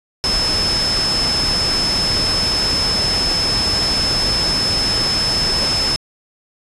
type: tone in noise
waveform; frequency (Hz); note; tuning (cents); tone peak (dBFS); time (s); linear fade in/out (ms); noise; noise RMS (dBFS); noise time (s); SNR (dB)
sine; 5230; E8; -15; -16; 0.24-5.96; 0; pink; -22; 0.24-5.96; +3
effects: resampled to 24000 Hz